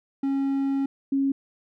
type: tone pair in turn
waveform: triangle / sine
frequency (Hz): 273.8 / 273.8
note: C#4 / C#4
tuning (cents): -21 / -21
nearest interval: unison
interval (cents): 0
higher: neither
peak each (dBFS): -20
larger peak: neither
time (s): 0.23-0.86 / 1.12-1.32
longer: first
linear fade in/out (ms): 5
effects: none